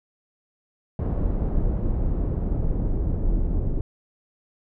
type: noise with low-pass filter sweep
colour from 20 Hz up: brown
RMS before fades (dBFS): -23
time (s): 0.99-3.81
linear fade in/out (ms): 2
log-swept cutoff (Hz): 700 to 400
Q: 0.74
effects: none